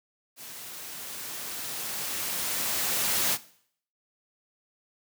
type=noise with level ramp; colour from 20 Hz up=white; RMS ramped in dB=-43 to -25 dBFS; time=0.36-3.38 s; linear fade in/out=50 ms; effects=noise-tail reverb RT60 0.6 s tail -18 dB re dry + high-pass 100 Hz 12 dB/octave